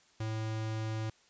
square tone, 110 Hz, A2, in tune, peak -34 dBFS, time 0.2-1.1 s, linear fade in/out 5 ms, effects white hiss -65 dBFS RMS until 1.29 s + resampled to 16000 Hz

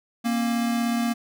square tone pair together, 234.1 / 270.7 Hz, A#3 / C#4, +8 / -41 cents, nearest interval minor third, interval 251 cents, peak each -23 / -32 dBFS, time 0.24-1.14 s, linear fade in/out 20 ms, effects none

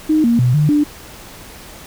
sine tone with pitch steps, 310.1 / 234.3 / 124.1 / 149.9 / 295.3 Hz, D#4 / A#3 / B2 / D3 / D4, -6 / +9 / +9 / +36 / +10 cents, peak -10 dBFS, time 0.09-0.84 s, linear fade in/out 10 ms, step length 150 ms, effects pink hiss -37 dBFS RMS until 1.86 s

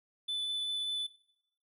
triangle tone with vibrato, 3496 Hz, A7, 12 cents flat, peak -31 dBFS, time 0.28-1.07 s, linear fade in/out 10 ms, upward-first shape triangle, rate 5.2 Hz, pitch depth 8 cents each way, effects noise-tail reverb RT60 0.7 s tail -18 dB re dry

